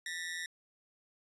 sawtooth ring-modulated tone, 1864.7 Hz, A#6, in tune, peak -31 dBFS, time 0.06-0.46 s, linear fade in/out 2 ms, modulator 84.6 Hz, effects resampled to 24000 Hz

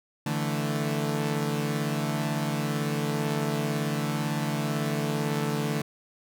sawtooth chord, D suspended second, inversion none, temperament equal, 146.83 / 164.81 / 220 Hz, D3 / E3 / A3, 0 / 0 / 0 cents, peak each -25 / -29 / -27 dBFS, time 0.26-5.82 s, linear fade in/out 5 ms, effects none

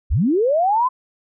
sine linear sweep, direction up, 37.72 to 1046.5 Hz, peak -14 dBFS, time 0.1-0.89 s, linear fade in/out 20 ms, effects none

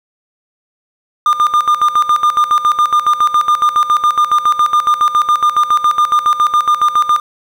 triangle tone with tremolo, 1206 Hz, D6, 46 cents sharp, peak -5 dBFS, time 1.26-7.2 s, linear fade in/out 2 ms, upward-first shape square, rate 7.2 Hz, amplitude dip 75%, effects 7-bit

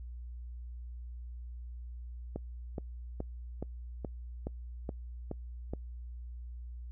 click train, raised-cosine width 2 ms, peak -23 dBFS, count 9, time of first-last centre 2.36-5.736 s, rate 2.37 Hz, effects noise-tail reverb RT60 0.1 s tail -26 dB re dry + added 60 Hz sine -41 dBFS peak until 6.91 s

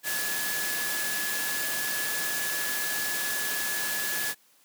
sine tone in noise, 1701 Hz, G#6, 41 cents sharp, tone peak -32 dBFS, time 0.03-4.35 s, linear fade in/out 50 ms, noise white, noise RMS -31 dBFS, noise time 0.03-4.35 s, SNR -4 dB, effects white hiss -62 dBFS RMS until 4.64 s + high-pass 150 Hz 12 dB/octave

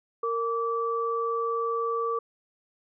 sine tone pair together, 461.3 / 1158 Hz, A#4 / D6, -18 / -25 cents, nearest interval octave + major third, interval 1593 cents, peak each -28 dBFS, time 0.23-2.19 s, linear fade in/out 5 ms, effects none

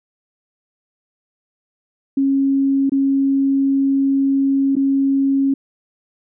sine tone with dropouts, 273.3 Hz, C#4, 24 cents flat, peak -13 dBFS, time 2.17-5.54 s, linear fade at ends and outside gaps 5 ms, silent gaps 2.896-2.919 / 4.755-4.765 s, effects none

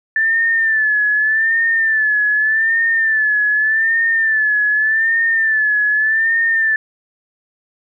sine tone with vibrato, 1760 Hz, A6, in tune, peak -12 dBFS, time 0.16-6.76 s, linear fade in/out 2 ms, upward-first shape sine, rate 0.84 Hz, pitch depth 67 cents each way, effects none

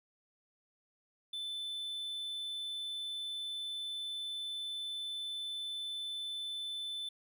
triangle tone, 3520 Hz, A7, in tune, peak -36 dBFS, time 1.33-7.09 s, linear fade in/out 5 ms, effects none

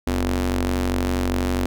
sawtooth ring-modulated tone, 92.4 Hz, F#2, 2 cents flat, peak -13 dBFS, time 0.07-1.66 s, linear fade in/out 0 ms, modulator 161 Hz, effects none

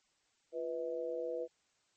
sine tone with amplitude modulation, 493.9 Hz, B4, in tune, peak -31 dBFS, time 0.52-1.48 s, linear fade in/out 50 ms, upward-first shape sine, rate 147 Hz, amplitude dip 95%, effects white hiss -75 dBFS RMS until 1.96 s + MP3 32 kbps

